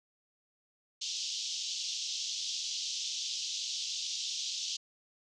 white band-pass noise, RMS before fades -37 dBFS, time 1.01-4.77 s, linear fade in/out 10 ms, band 3000 to 6400 Hz, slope 48 dB/octave, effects none

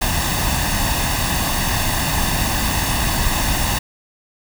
pink noise with comb filter, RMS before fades -19 dBFS, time 0.01-3.79 s, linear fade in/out 10 ms, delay 1.1 ms, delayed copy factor +0.65, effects none

